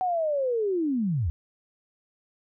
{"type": "linear sweep", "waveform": "sine", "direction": "down", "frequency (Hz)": [754, 69.3], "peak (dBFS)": -23, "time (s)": [0.01, 1.3], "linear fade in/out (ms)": 0, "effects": []}